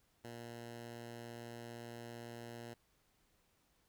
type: tone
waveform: 10% pulse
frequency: 117.7 Hz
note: A#2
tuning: 17 cents sharp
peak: -39 dBFS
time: 0.24-2.74 s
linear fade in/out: 5 ms
effects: pink hiss -75 dBFS RMS until 3.88 s